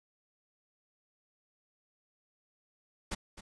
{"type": "noise with echo", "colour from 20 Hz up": "pink", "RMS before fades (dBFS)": -35, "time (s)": [3.11, 3.15], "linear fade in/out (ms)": 10, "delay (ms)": 260, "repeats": 1, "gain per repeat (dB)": -13, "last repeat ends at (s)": 3.41, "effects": ["resampled to 22050 Hz"]}